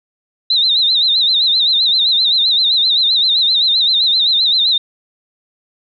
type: tone with vibrato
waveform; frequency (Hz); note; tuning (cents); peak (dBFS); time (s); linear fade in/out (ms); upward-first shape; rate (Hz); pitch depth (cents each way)
sine; 3857; B7; -42; -10; 0.5-4.78; 5; sine; 7.7; 120
effects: none